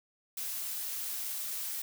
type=noise; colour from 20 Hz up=blue; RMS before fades=-37 dBFS; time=0.37-1.82 s; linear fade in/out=5 ms; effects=none